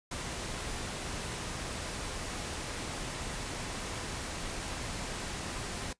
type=noise; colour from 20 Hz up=pink; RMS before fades=-38 dBFS; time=0.11-5.93 s; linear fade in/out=5 ms; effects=noise-tail reverb RT60 0.1 s tail -18 dB re dry + resampled to 22050 Hz